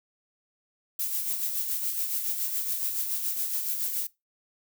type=noise with tremolo; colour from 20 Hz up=violet; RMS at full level=-28 dBFS; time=0.99-4.07 s; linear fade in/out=5 ms; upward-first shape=sine; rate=7.1 Hz; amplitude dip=45%; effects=noise-tail reverb RT60 0.2 s tail -20 dB re dry